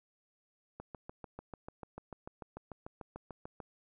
click train, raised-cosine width 1 ms, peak -30 dBFS, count 20, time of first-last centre 0.8-3.602 s, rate 6.78 Hz, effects none

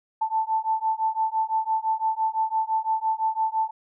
sine beating tone pair, 880 / 885.9 Hz, A5 / A5, 0 / +12 cents, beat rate 5.9 Hz, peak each -25 / -25 dBFS, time 0.21-3.71 s, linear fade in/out 10 ms, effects none

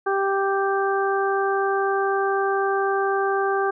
harmonic tone, 392 Hz, G4, in tune, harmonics 1 / 2 / 3 / 4, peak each -22 / -25 / -27 / -28 dBFS, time 0.06-3.71 s, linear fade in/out 10 ms, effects none

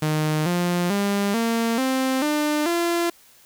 sawtooth tone with pitch steps, 154.1 / 175.99 / 201 / 229.6 / 262.2 / 299.4 / 342 Hz, D#3 / F3 / G3 / A#3 / C4 / D4 / F4, -16 / +14 / +44 / -26 / +4 / +33 / -36 cents, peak -16 dBFS, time 0.02-3.1 s, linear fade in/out 5 ms, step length 440 ms, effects white hiss -53 dBFS RMS until 3.45 s

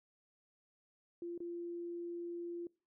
sine tone with dropouts, 344.6 Hz, F4, 23 cents flat, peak -40 dBFS, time 1.22-2.67 s, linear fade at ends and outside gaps 2 ms, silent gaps 1.378-1.403 s, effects noise-tail reverb RT60 0.4 s tail -25 dB re dry

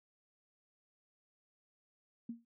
sine tone with exponential decay, 233.1 Hz, A#3, in tune, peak -36 dBFS, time 2.29-2.45 s, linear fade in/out 5 ms, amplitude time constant 34 ms, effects none

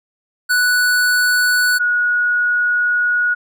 square / sine tone pair in turn, 1480 / 1454.6 Hz, F#6 / F#6, 0 / -30 cents, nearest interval unison, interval 30 cents, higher first, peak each -13 dBFS, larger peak neither, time 0.49-1.79 / 1.79-3.35 s, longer second, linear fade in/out 20 ms, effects none

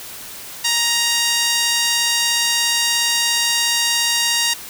5% pulse tone with band-pass filter, 937 Hz, A#5, 9 cents sharp, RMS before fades -18 dBFS, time 0.64-4.54 s, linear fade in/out 10 ms, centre 3500 Hz, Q 0.57, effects white hiss -34 dBFS RMS until 4.69 s

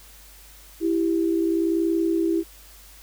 sine tone pair together, 331.1 / 392 Hz, E4 / G4, +8 / 0 cents, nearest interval minor third, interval 292 cents, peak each -20 / -26 dBFS, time 0.8-2.44 s, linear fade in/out 50 ms, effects added 50 Hz sine -49 dBFS peak until 3.02 s + white hiss -49 dBFS RMS until 3.02 s

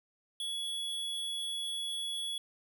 square tone, 3376 Hz, G#7, 28 cents sharp, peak -35 dBFS, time 0.4-2.38 s, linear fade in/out 2 ms, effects none

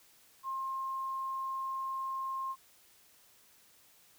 sine tone, 1064 Hz, C6, 29 cents sharp, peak -34 dBFS, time 0.43-2.56 s, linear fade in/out 50 ms, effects white hiss -63 dBFS RMS until 4.18 s

